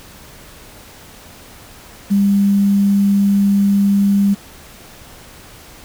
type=tone with quantisation; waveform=sine; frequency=200 Hz; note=G3; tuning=35 cents sharp; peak=-10 dBFS; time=2.1-4.35 s; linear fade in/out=20 ms; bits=6; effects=pink hiss -40 dBFS RMS until 5.84 s